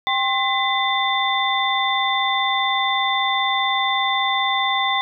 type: tone cluster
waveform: sine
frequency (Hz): 787 / 1062 / 2021 / 3555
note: G5 / C6 / B6 / A7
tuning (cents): +7 / +25 / +39 / +17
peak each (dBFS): -23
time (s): 0.07-5.01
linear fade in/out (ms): 0
effects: none